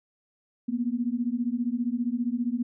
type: beating tone pair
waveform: sine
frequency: 233.1 / 248.1 Hz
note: A#3 / B3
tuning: 0 / +8 cents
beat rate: 15 Hz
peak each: -28 dBFS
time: 0.68-2.63 s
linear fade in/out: 10 ms
effects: none